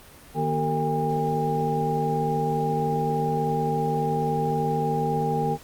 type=tone cluster; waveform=sine; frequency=154.5 / 238 / 383.1 / 453 / 808 Hz; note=D#3 / A#3 / G4 / A#4 / G#5; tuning=-12 / +36 / -40 / -50 / -48 cents; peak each=-27 / -31 / -33 / -28 / -26 dBFS; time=0.34-5.58 s; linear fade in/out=50 ms; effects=pink hiss -48 dBFS RMS until 5.63 s + Opus 32 kbps